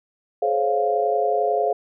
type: chord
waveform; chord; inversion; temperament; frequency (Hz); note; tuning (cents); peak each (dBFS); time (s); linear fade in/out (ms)
sine; Db major seventh; second; equal with one note detuned; 425 / 523.3 / 554.4 / 698.5; Ab4 / C5 / Db5 / F5; +40 / 0 / 0 / 0; -23 / -26 / -27 / -21; 0.42-1.73; 5
effects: none